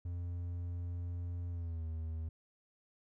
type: tone with pitch glide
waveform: triangle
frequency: 87.31 to 80.53 Hz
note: F2 to E2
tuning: 0 to -40 cents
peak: -35 dBFS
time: 0.05-2.29 s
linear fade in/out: 5 ms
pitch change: -140 cents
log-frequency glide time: 1.49-1.86 s
effects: none